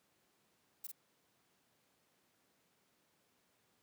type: noise with echo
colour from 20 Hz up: violet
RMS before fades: -44 dBFS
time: 0.84-0.87 s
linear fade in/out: 5 ms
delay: 47 ms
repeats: 1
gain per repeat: -3 dB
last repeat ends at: 0.917 s
effects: pink hiss -75 dBFS RMS until 3.82 s + high-pass 150 Hz 12 dB/octave